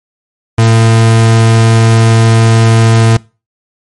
40% pulse tone, 113.2 Hz, A2, 50 cents sharp, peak -3 dBFS, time 0.58-3.17 s, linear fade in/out 5 ms, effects noise-tail reverb RT60 0.3 s tail -23 dB re dry + MP3 48 kbps

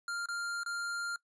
square tone with dropouts, 1396.9 Hz, F6, in tune, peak -35 dBFS, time 0.08-1.16 s, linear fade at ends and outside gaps 2 ms, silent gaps 0.259-0.286 / 0.634-0.661 s, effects noise-tail reverb RT60 0.1 s tail -21 dB re dry + resampled to 22050 Hz

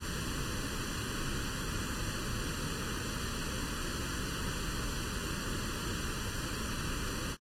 pink noise with comb filter, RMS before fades -37 dBFS, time 0-7.37 s, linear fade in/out 50 ms, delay 0.68 ms, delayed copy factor +0.85, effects low-pass 10000 Hz 12 dB/octave + AAC 48 kbps

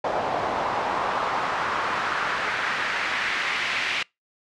pink noise with band-pass filter sweep, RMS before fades -26 dBFS, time 0.04-4.03 s, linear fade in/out 5 ms, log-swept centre 700 to 2400 Hz, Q 1.8, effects noise-tail reverb RT60 0.2 s tail -26 dB re dry + low-pass 6000 Hz 12 dB/octave

